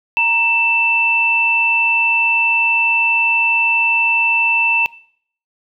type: tone pair together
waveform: sine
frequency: 932.3 / 2660 Hz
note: A#5 / E7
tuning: 0 / +15 cents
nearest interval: octave + tritone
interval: 1815 cents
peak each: -20 / -12 dBFS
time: 0.17-4.86 s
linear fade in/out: 0 ms
effects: noise-tail reverb RT60 0.6 s tail -21 dB re dry